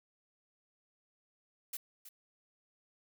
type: noise with echo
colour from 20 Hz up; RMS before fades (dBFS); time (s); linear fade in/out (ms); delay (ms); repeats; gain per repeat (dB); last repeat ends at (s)
blue; -40; 1.73-1.77; 5; 320; 1; -12; 2.09
effects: none